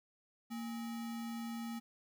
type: tone with sample-and-hold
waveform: sine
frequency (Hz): 230.7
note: A#3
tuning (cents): -18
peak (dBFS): -39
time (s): 0.5-1.8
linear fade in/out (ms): 20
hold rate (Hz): 1050
effects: none